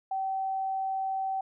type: tone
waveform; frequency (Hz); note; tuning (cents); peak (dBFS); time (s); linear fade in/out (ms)
sine; 769; G5; -33; -28; 0.11-1.41; 5
effects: none